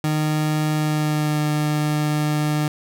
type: tone with pitch glide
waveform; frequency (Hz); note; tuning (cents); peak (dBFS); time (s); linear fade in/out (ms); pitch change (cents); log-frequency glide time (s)
30% pulse; 153.3 to 150.58; D#3 to D3; -25 to +44; -16; 0.04-2.68; 2; -31; 0.73-1.41
effects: none